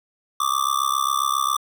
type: tone with amplitude modulation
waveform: square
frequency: 1174.7 Hz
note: D6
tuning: in tune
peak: -16 dBFS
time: 0.4-1.57 s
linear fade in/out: 5 ms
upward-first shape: sine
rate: 67.4 Hz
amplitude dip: 100%
effects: 9-bit